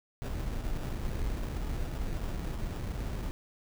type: noise with sample-and-hold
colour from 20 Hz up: brown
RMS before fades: -34 dBFS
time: 0.22-3.31 s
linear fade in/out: 0 ms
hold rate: 2100 Hz
effects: none